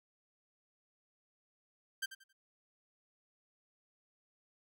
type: tone with echo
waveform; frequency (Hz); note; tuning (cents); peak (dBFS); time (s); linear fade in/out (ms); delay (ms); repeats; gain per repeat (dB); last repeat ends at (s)
sawtooth; 1568; G6; 0; -31; 2.02-2.06; 10; 90; 3; -12; 2.33
effects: none